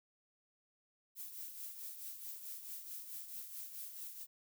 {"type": "noise with tremolo", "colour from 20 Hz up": "violet", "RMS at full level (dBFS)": -45, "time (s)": [1.15, 4.27], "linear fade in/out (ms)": 50, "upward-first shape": "triangle", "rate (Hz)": 4.6, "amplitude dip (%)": 60, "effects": []}